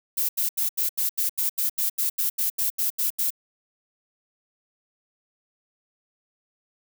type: noise bursts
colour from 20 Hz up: violet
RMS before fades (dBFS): -24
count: 16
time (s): 0.17-3.305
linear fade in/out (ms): 10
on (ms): 120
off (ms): 81
effects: none